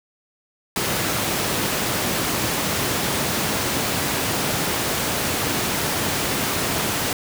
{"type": "high-pass noise", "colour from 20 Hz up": "pink", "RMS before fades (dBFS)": -23, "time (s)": [0.76, 7.13], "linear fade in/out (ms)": 2, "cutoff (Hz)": 110, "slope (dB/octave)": 12, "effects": []}